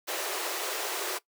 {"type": "high-pass noise", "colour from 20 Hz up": "pink", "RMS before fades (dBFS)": -33, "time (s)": [0.07, 1.19], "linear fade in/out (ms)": 20, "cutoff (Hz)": 340, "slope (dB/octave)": 96, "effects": ["noise-tail reverb RT60 0.1 s tail -19 dB re dry"]}